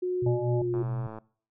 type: tone with pitch glide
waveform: sine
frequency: 363.2 to 354.9 Hz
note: F#4 to F4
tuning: -32 to +28 cents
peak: -26 dBFS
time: 0.02-0.83 s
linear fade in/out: 10 ms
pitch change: -40 cents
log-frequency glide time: 0.56-0.68 s
type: tone with tremolo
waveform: sine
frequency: 124.3 Hz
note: B2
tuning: 12 cents sharp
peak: -28 dBFS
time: 0.22-1.07 s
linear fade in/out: 5 ms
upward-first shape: sine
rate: 1.8 Hz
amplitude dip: 45%
type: harmonic tone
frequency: 120.5 Hz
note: B2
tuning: 42 cents flat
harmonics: 1 / 3 / 5 / 7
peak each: -29 / -34 / -34 / -40 dBFS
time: 0.26-0.62 s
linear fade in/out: 5 ms
type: click train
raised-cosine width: 1 ms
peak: -27 dBFS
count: 50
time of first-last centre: 0.74-1.185 s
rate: 110 Hz
effects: noise-tail reverb RT60 0.5 s tail -23 dB re dry